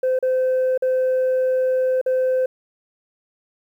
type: tone with dropouts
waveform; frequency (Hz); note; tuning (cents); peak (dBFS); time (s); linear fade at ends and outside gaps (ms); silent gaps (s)
sine; 515; C5; -28; -14; 0.03-2.46; 5; 0.19-0.226 / 0.777-0.822 / 2.014-2.061
effects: tanh soft clip ceiling -15 dBFS + 9-bit